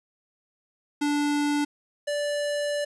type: tone pair in turn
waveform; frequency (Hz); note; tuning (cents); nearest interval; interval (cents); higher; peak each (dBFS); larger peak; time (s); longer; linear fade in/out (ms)
square; 291.9 / 583.8; D4 / D5; -10 / -10; octave; 1200; second; -23 / -26; first; 1.01-1.65 / 2.07-2.85; second; 10
effects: resampled to 24000 Hz + 9-bit